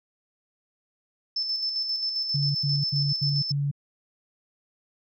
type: tone with tremolo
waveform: sine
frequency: 5274 Hz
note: E8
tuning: in tune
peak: -24 dBFS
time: 1.36-3.52 s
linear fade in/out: 5 ms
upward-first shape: square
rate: 7.5 Hz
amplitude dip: 40%
type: tone bursts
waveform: sine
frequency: 142.4 Hz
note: C#3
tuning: 47 cents sharp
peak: -23 dBFS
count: 5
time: 2.34-3.714 s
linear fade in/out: 10 ms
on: 210 ms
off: 81 ms
effects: none